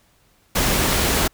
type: noise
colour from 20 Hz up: pink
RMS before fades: -19 dBFS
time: 0.55-1.28 s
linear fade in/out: 10 ms
effects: pink hiss -59 dBFS RMS until 1.33 s